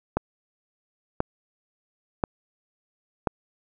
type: click train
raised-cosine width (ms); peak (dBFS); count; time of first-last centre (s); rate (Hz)
1; -8; 4; 0.17-3.272; 0.967
effects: none